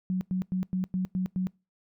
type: tone bursts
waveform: sine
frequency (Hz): 185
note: F#3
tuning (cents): 0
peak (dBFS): -25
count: 7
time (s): 0.1-1.47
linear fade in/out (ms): 0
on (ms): 110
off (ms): 100
effects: noise-tail reverb RT60 0.3 s tail -26 dB re dry